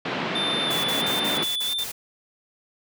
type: band-pass noise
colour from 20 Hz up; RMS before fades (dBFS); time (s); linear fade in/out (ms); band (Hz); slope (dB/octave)
pink; -28; 0.05-1.44; 5; 170 to 3600; 24
type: tone with vibrato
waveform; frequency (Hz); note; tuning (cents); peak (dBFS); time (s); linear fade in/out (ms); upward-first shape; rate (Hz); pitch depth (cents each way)
triangle; 3520; A7; 0; -23; 0.35-1.84; 5; square; 1.5; 24
type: noise bursts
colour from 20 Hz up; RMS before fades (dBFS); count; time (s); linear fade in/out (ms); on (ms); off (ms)
white; -33; 7; 0.7-1.92; 10; 140; 40
effects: none